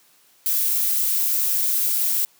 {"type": "noise", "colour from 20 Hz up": "violet", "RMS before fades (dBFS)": -21, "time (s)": [0.46, 2.25], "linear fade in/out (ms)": 0, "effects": ["white hiss -57 dBFS RMS until 2.39 s", "high-pass 150 Hz 12 dB/octave"]}